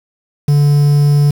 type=tone with quantisation; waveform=triangle; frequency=144.8 Hz; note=D3; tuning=24 cents flat; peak=-5 dBFS; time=0.48-1.31 s; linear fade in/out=5 ms; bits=5; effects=none